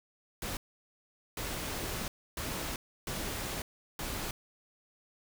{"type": "noise bursts at uneven times", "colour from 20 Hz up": "pink", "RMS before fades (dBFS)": -37, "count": 5, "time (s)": [[0.42, 0.57], [1.37, 2.08], [2.37, 2.76], [3.07, 3.62], [3.99, 4.31]], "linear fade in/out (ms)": 2, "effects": []}